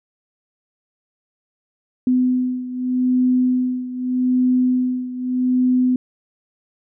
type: beating tone pair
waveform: sine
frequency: 252.3 / 253.12 Hz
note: B3 / B3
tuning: +37 / +43 cents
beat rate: 0.82 Hz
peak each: -17 / -21 dBFS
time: 2.07-5.96 s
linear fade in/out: 2 ms
effects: none